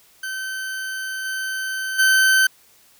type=tone with level steps; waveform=40% pulse; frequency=1539 Hz; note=G6; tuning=32 cents flat; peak=-25 / -23 / -12 dBFS; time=0.23-2.47 s; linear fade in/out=5 ms; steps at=1.24 / 1.98 s; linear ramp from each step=20 ms; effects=white hiss -54 dBFS RMS until 2.99 s